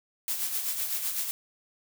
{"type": "noise with tremolo", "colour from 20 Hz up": "blue", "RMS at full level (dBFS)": -29, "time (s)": [0.28, 1.31], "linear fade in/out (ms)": 0, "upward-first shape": "sine", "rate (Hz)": 7.9, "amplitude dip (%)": 50, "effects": []}